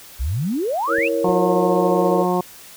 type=exponential sweep; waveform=sine; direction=up; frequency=55 to 2884 Hz; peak=-19 dBFS; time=0.19-1.09 s; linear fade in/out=20 ms
type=chord; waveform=sine; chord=A# diminished; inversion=second; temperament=equal; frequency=329.6 / 466.2 / 554.4 Hz; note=E4 / A#4 / C#5; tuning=0 / 0 / 0 cents; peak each=-24 / -21 / -22 dBFS; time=0.87-2.26 s; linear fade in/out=50 ms
type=clicks; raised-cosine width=3 ms; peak=-24 dBFS; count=2; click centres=0.985 / 1.291 s
type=harmonic tone; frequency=180 Hz; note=F#3; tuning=47 cents flat; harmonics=1 / 2 / 3 / 4 / 5 / 6; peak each=-22 / -21 / -27 / -24 / -25 / -27 dBFS; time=1.24-2.41 s; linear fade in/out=5 ms
effects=white hiss -42 dBFS RMS until 2.76 s